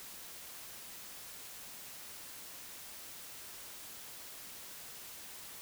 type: silence
effects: white hiss -49 dBFS RMS until 5.61 s